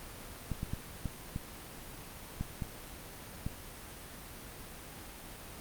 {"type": "clicks", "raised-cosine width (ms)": 5, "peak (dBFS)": -22, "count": 8, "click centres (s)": [0.517, 0.631, 0.735, 1.057, 1.361, 2.41, 2.622, 3.465], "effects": ["pink hiss -47 dBFS RMS until 5.6 s", "Opus 32 kbps"]}